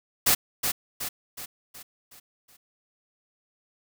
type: noise with echo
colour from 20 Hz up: white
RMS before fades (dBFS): -20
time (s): 0.26-0.35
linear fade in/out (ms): 10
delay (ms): 370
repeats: 6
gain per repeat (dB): -6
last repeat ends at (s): 2.57
effects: none

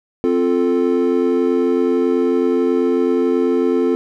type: chord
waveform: triangle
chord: F major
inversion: second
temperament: equal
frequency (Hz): 261.6 / 349.2 / 440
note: C4 / F4 / A4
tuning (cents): 0 / 0 / 0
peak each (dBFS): -16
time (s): 0.24-3.95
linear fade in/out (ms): 0
effects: none

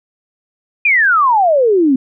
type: exponential sweep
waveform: sine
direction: down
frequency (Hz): 2489 to 252.1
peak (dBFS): -8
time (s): 0.85-1.96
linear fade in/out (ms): 5
effects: none

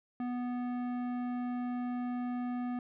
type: tone with tanh clipping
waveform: triangle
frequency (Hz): 246.1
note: B3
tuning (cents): -6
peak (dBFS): -35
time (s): 0.2-2.79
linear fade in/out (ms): 2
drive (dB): 18
effects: none

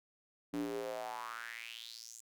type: tone with high-pass filter sweep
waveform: square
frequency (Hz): 57.7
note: A#1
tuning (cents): -17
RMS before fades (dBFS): -43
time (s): 0.53-2.21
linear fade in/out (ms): 10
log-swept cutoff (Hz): 250 to 7600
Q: 5.2
effects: none

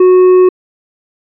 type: tone with hard clipping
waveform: triangle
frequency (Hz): 367.4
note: F#4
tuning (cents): -12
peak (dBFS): -4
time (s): 0-0.49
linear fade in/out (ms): 5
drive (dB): 7
effects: resampled to 8000 Hz

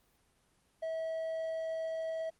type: tone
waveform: triangle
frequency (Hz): 647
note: E5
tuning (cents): -32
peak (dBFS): -32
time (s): 0.82-2.3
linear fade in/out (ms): 10
effects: pink hiss -71 dBFS RMS until 2.39 s + Opus 24 kbps

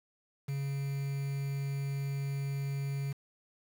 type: tone with quantisation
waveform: triangle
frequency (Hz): 138.9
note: C#3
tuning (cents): +4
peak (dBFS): -30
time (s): 0.48-3.13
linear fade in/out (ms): 10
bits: 8
effects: none

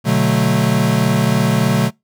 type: chord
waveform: square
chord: B minor seventh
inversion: none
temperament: equal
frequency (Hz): 123.47 / 146.83 / 185 / 220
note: B2 / D3 / F#3 / A3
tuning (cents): 0 / 0 / 0 / 0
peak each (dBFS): -19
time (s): 0.04-1.91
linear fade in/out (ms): 50
effects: noise-tail reverb RT60 0.2 s tail -26 dB re dry

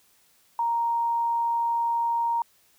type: tone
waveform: sine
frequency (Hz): 933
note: A#5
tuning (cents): +1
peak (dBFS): -22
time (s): 0.59-2.42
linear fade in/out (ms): 2
effects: white hiss -62 dBFS RMS until 2.78 s

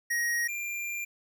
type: tone pair in turn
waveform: square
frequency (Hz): 1886 / 2383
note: A#6 / D7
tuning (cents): +20 / +25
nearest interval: major third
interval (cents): 405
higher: second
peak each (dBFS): -27 / -33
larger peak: first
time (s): 0.1-0.48 / 0.48-1.05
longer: second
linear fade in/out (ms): 10
effects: 11-bit

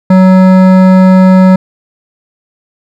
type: tone with hard clipping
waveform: triangle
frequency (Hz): 186.8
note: F#3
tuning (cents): +17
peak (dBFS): -3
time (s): 0.1-1.56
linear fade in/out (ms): 5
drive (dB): 18
effects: none

